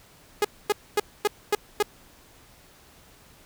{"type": "tone bursts", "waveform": "sawtooth", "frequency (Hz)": 415.3, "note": "G#4", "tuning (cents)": 0, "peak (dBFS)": -15, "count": 6, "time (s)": [0.42, 1.826], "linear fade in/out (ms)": 2, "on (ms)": 26, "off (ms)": 250, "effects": ["pink hiss -54 dBFS RMS until 3.45 s"]}